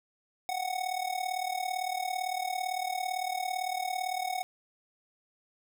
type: tone with amplitude modulation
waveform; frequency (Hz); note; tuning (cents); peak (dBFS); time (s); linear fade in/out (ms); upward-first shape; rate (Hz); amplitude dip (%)
square; 740; F#5; 0; -28; 0.49-4.43; 0; sine; 37.8; 80
effects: none